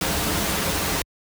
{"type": "noise with comb filter", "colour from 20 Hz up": "pink", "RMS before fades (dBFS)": -23, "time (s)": [0.01, 1.02], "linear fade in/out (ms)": 2, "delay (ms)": 8.1, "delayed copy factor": -0.55, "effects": ["high-pass 60 Hz 12 dB/octave"]}